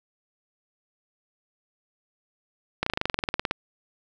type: slowing click train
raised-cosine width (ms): 0.3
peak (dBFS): -8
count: 16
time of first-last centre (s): 2.83-3.511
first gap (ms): 34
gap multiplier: 1.04
effects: none